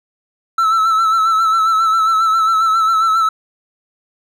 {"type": "tone with vibrato", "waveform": "triangle", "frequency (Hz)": 1318.5, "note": "E6", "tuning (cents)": 0, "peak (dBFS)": -9, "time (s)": [0.58, 3.29], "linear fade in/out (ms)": 5, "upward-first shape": "sine", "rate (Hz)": 7.4, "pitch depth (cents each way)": 41, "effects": []}